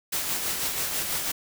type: noise with tremolo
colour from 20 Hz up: white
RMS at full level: -27 dBFS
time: 0.12-1.32 s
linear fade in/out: 10 ms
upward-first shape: sine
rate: 6.1 Hz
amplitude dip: 40%
effects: none